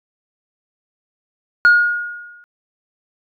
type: tone with exponential decay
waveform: sine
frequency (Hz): 1435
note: F6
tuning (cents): +47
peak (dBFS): -3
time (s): 1.65-2.44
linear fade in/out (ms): 0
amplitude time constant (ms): 170
effects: tanh soft clip ceiling -5 dBFS